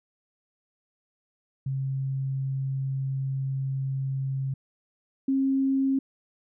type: tone pair in turn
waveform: sine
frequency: 134.6 / 269.2 Hz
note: C3 / C4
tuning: +49 / +49 cents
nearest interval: octave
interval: 1200 cents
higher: second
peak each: -26 / -21 dBFS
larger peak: second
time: 1.66-4.54 / 5.28-5.99 s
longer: first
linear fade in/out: 5 ms
effects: none